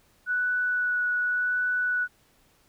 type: tone with vibrato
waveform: sine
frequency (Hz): 1477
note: F#6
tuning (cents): -3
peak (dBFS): -23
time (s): 0.26-2.08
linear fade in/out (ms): 50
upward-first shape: sine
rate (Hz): 0.88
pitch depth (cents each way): 10
effects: pink hiss -63 dBFS RMS until 2.68 s